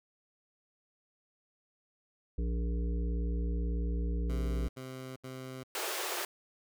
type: harmonic tone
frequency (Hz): 58.27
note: A#1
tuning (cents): 0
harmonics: 1 / 3 / 5 / 7 / 8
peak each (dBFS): -30 / -40 / -44 / -47 / -48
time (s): 2.38-4.68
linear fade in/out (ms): 5
type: tone bursts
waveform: 15% pulse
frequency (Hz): 130.2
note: C3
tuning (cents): -8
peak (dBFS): -35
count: 3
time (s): 4.29-5.636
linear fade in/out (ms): 10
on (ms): 400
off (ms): 73
type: high-pass noise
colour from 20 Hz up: pink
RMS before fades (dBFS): -36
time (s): 5.75-6.25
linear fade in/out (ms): 2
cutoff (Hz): 340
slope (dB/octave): 96
effects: none